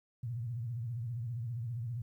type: tone with vibrato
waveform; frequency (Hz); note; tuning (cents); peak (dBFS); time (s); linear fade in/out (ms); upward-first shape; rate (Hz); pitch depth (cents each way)
sine; 117.8; A#2; +19; -35; 0.23-2.02; 5; sine; 15; 130
effects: 12-bit